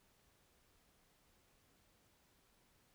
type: silence
effects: pink hiss -73 dBFS RMS until 2.94 s